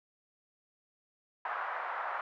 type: band-pass noise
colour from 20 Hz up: white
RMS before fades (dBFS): -37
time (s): 1.45-2.21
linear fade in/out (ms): 2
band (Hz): 740 to 1400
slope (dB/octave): 24
effects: none